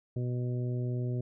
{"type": "harmonic tone", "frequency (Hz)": 123.47, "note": "B2", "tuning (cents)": 0, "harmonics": [1, 2, 3, 4, 5], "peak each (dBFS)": [-30, -40, -40, -48, -48], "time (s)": [0.16, 1.21], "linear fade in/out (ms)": 5, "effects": []}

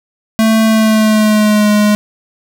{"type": "tone with pitch glide", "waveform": "square", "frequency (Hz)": [221.5, 209.3], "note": ["A3", "G#3"], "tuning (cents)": [12, 14], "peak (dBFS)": -8, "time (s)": [0.39, 1.95], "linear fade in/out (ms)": 0, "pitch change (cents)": -98, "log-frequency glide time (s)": [0.65, 1.69], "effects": []}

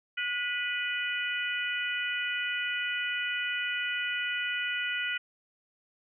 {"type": "harmonic tone with a mistuned harmonic", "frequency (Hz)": 493.9, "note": "B4", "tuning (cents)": 0, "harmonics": [3, 4, 5, 6], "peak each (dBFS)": [-33, -35, -35, -36], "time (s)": [0.17, 5.18], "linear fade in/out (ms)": 10, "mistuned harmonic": 3, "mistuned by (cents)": -38, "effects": []}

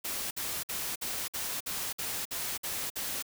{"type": "noise bursts", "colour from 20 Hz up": "white", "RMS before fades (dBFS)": -35, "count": 10, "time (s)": [0.04, 3.226], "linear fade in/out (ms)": 10, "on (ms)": 270, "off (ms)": 54, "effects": []}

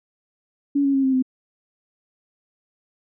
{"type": "tone with pitch steps", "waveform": "sine", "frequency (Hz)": [282.8, 276.5, 270.3, 264.3, 258.4], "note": ["C#4", "C#4", "C#4", "C4", "C4"], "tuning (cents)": [35, -4, -44, 18, -21], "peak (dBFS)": -16, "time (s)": [0.75, 1.225], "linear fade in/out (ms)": 10, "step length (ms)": 95, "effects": []}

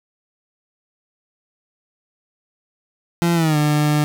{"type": "tone with pitch glide", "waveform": "30% pulse", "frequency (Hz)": [170.7, 149.46], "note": ["F3", "D3"], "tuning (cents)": [-39, 31], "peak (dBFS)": -12, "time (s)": [3.22, 4.04], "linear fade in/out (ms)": 0, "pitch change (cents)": -230, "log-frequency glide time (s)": [3.34, 3.57], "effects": []}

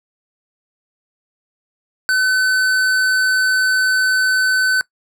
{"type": "tone with hard clipping", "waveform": "sine", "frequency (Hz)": 1516, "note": "F#6", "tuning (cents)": 42, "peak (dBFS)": -15, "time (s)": [2.09, 4.81], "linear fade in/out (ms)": 0, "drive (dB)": 13, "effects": ["noise-tail reverb RT60 0.1 s tail -21 dB re dry"]}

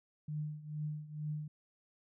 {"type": "tone with tremolo", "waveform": "sine", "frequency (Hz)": 151.3, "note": "D#3", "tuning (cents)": -48, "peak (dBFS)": -34, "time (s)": [0.28, 1.48], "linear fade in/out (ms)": 5, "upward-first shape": "triangle", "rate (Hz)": 2.2, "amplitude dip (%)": 85, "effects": []}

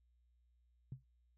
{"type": "tone with exponential decay", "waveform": "sine", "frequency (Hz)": 130.81, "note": "C3", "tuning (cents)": 0, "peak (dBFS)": -39, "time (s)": [0.92, 1.04], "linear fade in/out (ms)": 2, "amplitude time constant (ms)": 24, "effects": ["noise-tail reverb RT60 0.1 s tail -24 dB re dry", "added 60 Hz sine -70 dBFS peak until 1.37 s"]}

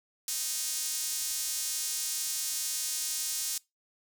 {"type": "tone with high-pass filter", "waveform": "sawtooth", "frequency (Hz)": 311.1, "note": "D#4", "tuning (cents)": 0, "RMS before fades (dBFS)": -33, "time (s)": [0.28, 3.58], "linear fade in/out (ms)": 2, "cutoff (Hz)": 6500, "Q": 1.2, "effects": ["noise-tail reverb RT60 0.2 s tail -23 dB re dry"]}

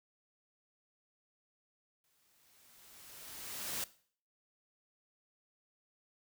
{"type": "noise with exponential growth", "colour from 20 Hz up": "white", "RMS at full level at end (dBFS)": -37, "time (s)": [2.04, 3.84], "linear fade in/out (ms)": 1, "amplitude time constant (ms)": 390, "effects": ["noise-tail reverb RT60 0.5 s tail -18 dB re dry"]}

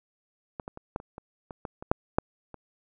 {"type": "clicks", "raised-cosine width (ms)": 1, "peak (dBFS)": [-20, -23, -27, -16, -29, -26, -25, -20, -25, -6, -7, -27], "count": 12, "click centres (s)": [0.598, 0.679, 0.774, 0.961, 1.001, 1.181, 1.508, 1.652, 1.825, 1.915, 2.185, 2.543], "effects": []}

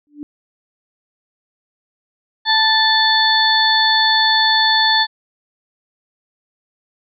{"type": "tone with exponential growth", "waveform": "sine", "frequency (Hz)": 293.7, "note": "D4", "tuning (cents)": 0, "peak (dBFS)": -23, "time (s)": [0.07, 0.23], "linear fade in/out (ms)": 0, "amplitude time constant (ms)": 34}
{"type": "harmonic tone", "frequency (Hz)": 880, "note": "A5", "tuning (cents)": 0, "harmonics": [1, 2, 4, 5], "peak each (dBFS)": [-17, -17, -17, -17], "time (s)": [2.45, 5.07], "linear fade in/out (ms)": 50}
{"effects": []}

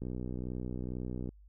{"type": "click train", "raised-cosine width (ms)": 3, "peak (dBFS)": -26, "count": 80, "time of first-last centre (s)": [0.02, 1.29], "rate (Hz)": 62.2, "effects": ["added 50 Hz sine -54 dBFS peak until 1.48 s"]}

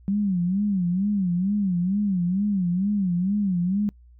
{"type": "tone with vibrato", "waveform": "sine", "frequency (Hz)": 190.1, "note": "F#3", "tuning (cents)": 47, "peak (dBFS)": -20, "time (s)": [0.08, 3.89], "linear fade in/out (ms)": 0, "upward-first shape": "sine", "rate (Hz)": 2.2, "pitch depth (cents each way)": 160, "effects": ["noise-tail reverb RT60 0.1 s tail -26 dB re dry", "added 60 Hz sine -48 dBFS peak until 4.19 s"]}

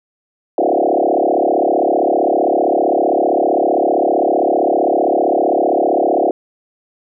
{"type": "tone with frequency modulation", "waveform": "sine", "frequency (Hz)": 529, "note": "C5", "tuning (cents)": 19, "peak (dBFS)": -11, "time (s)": [0.58, 6.31], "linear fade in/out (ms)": 2, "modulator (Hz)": 35.4, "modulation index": 6.3, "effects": []}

